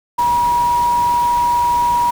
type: tone in noise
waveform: sine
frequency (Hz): 960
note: B5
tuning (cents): -49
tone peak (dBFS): -12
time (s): 0.18-2.11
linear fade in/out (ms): 10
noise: pink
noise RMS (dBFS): -30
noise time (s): 0.18-2.11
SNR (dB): +15
effects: none